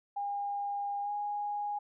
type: tone with pitch glide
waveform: sine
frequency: 809 to 825 Hz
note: G#5 to G#5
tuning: -46 to -12 cents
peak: -32 dBFS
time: 0.16-1.79 s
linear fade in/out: 10 ms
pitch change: +34 cents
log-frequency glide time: 1.02-1.11 s
effects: none